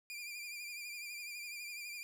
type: tone with vibrato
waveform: sawtooth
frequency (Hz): 2392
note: D7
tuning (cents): +31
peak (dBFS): -40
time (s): 0.1-2.03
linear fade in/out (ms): 0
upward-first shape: triangle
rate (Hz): 12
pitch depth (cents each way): 59
effects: none